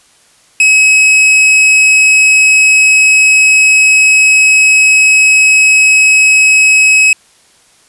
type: tone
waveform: 45% pulse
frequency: 2559 Hz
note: D#7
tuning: 48 cents sharp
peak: -4 dBFS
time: 0.6-7.13 s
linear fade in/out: 2 ms
effects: white hiss -47 dBFS RMS until 7.88 s + resampled to 24000 Hz